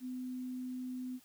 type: tone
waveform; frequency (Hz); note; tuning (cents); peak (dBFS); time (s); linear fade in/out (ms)
sine; 253.4; B3; +45; -38; 0-1.2; 50
effects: white hiss -64 dBFS RMS until 1.24 s